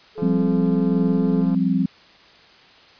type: tone with vibrato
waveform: sine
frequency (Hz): 430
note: A4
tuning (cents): -40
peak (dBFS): -26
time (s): 0.15-1.45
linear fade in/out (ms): 50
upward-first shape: sine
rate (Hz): 16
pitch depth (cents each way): 9
type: click train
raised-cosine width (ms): 1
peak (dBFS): -24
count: 236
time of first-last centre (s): 0.18-1.546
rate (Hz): 172
type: chord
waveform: sine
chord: F suspended second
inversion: none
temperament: equal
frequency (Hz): 174.61 / 196 / 261.6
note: F3 / G3 / C4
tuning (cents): 0 / 0 / 0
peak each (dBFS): -21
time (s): 0.22-1.86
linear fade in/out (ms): 5
effects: white hiss -49 dBFS RMS until 2.99 s + resampled to 11025 Hz